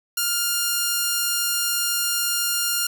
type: tone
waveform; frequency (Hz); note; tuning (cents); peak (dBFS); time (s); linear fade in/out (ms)
5% pulse; 1406; F6; +11; -9; 0.17-2.87; 5
effects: none